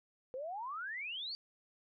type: exponential sweep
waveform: sine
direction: up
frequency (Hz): 493.9 to 4700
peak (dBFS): -39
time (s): 0.34-1.35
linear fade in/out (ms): 0
effects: none